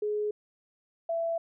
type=tone pair in turn; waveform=sine; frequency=420 / 666.7 Hz; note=G#4 / E5; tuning=+19 / +19 cents; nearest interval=minor sixth; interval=800 cents; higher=second; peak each=-27 dBFS; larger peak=neither; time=0.02-0.31 / 1.09-1.38 s; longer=neither; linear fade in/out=5 ms; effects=none